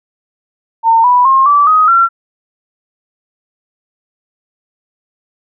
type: tone with pitch steps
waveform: sine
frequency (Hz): 909 / 985.6 / 1068.6 / 1158.6 / 1256.2 / 1362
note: A#5 / B5 / C6 / D6 / D#6 / F6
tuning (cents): -44 / -4 / +36 / -24 / +16 / -44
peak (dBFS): -5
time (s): 0.83-2.09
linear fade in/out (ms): 50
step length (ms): 210
effects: none